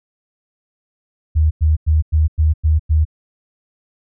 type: tone bursts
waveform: sine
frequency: 77.8 Hz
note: D#2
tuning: in tune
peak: -10 dBFS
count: 7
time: 1.35-3.052 s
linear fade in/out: 20 ms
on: 160 ms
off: 97 ms
effects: none